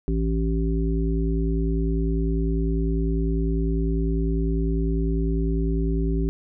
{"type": "harmonic tone", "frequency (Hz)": 55, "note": "A1", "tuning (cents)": 0, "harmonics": [1, 3, 5, 7], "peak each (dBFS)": [-22, -27, -29, -30], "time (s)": [0.08, 6.29], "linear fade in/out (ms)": 0, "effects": []}